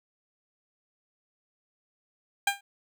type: tone with exponential decay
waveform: 15% pulse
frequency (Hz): 800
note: G5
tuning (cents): +35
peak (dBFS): -13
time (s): 2.47-2.61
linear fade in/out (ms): 5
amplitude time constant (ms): 30
effects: none